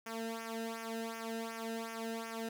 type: tone with flanger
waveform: sawtooth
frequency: 226.6 Hz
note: A#3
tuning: 49 cents flat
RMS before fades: -41 dBFS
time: 0.06-2.49 s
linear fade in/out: 5 ms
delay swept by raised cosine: 0.24 to 0.92 ms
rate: 2.7 Hz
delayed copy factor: -0.85
effects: none